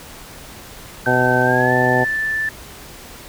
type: harmonic tone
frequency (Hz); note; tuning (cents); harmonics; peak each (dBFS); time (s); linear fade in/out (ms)
125.5; B2; +28; 1 / 2 / 3 / 4 / 5 / 6 / 7; -22 / -22 / -22 / -22 / -22 / -22 / -22; 1.06-2.05; 20
type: tone with pitch glide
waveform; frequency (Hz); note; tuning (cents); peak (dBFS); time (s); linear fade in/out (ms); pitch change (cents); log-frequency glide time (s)
sine; 1542 to 1761.1; G6 to A6; -29 to +1; -18; 1.06-2.49; 2; +230; 1.43-1.73
effects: pink hiss -38 dBFS RMS until 3.28 s